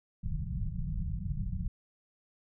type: low-pass noise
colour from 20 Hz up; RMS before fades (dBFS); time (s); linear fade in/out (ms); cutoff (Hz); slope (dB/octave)
pink; -34; 0.23-1.68; 5; 190; 96
effects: none